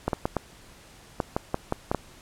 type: clicks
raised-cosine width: 1 ms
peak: -10 dBFS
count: 10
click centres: 0.08 / 0.132 / 0.255 / 0.367 / 1.202 / 1.365 / 1.544 / 1.724 / 1.915 / 1.947 s
effects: pink hiss -51 dBFS RMS until 2.21 s + low-pass 11000 Hz 12 dB/octave